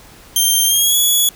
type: tone with pitch glide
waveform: 10% pulse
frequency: 3159 to 3386 Hz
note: G7 to G#7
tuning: +13 to +33 cents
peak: -4 dBFS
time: 0.36-1.29 s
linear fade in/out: 2 ms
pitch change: +120 cents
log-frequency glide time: 0.66-0.97 s
effects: pink hiss -42 dBFS RMS until 1.35 s